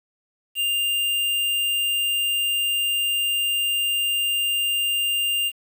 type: tone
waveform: square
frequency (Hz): 2800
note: F7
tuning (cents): +4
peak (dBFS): -21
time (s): 0.55-5.52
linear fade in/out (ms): 50
effects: 8-bit